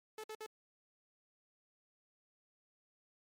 sawtooth tone bursts, 433.8 Hz, A4, 25 cents flat, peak -40 dBFS, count 3, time 0.18-0.463 s, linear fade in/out 2 ms, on 57 ms, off 56 ms, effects MP3 64 kbps

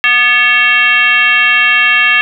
sine tone with frequency modulation, 2217 Hz, C#7, in tune, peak -6 dBFS, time 0.04-2.21 s, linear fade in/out 0 ms, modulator 497 Hz, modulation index 1.6, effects none

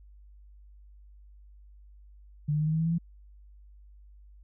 sine tone with pitch steps, 148.2 / 150.96 / 153.78 / 156.65 / 159.57 / 162.55 / 165.58 / 168.67 Hz, D3 / D3 / D#3 / D#3 / D#3 / E3 / E3 / E3, +16 / +48 / -20 / +12 / +44 / -24 / +8 / +40 cents, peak -24 dBFS, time 2.48-2.984 s, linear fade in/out 10 ms, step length 63 ms, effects added 50 Hz sine -50 dBFS peak until 4.43 s

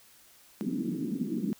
white band-pass noise, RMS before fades -32 dBFS, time 0.61-1.53 s, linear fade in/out 0 ms, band 170 to 330 Hz, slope 48 dB/octave, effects white hiss -58 dBFS RMS until 1.59 s

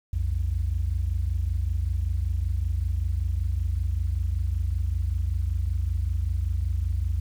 sine tone pair together, 61.5 / 86.73 Hz, B1 / F2, -7 / -11 cents, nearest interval tritone, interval 596 cents, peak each -25 dBFS, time 0.13-7.2 s, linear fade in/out 5 ms, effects tanh soft clip ceiling -17 dBFS + 9-bit

